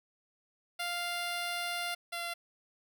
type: tone pair in turn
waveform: 10% pulse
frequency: 698.5 / 688.1 Hz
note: F5 / F5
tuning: 0 / -26 cents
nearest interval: unison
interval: 26 cents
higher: first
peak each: -25 / -27 dBFS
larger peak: first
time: 0.79-1.95 / 2.12-2.34 s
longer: first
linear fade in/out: 10 ms
effects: none